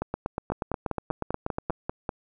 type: two click trains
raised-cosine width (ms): 1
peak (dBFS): -14 / -14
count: 9 / 15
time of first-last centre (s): 0.52-2.092 / 0.02-1.705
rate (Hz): 5.09 / 8.31
effects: none